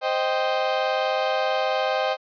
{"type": "chord", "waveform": "35% pulse", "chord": "C minor", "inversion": "none", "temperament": "equal", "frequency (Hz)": [523.3, 622.3, 784], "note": ["C5", "Eb5", "G5"], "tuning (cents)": [0, 0, 0], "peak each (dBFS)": -24, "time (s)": [0.01, 2.17], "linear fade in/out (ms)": 50, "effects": ["resampled to 11025 Hz"]}